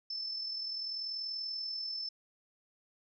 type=tone with amplitude modulation; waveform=sine; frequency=5280 Hz; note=E8; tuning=2 cents sharp; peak=-34 dBFS; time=0.1-2.09 s; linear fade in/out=5 ms; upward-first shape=sine; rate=40.5 Hz; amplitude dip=40%; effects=none